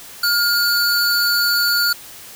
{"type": "tone pair together", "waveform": "square", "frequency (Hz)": [1416, 4507], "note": ["F6", "C#8"], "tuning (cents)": [23, 28], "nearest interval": "octave + minor sixth", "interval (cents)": 2005, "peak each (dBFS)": -18, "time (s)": [0.23, 1.93], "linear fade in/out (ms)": 5, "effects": ["white hiss -38 dBFS RMS until 2.35 s"]}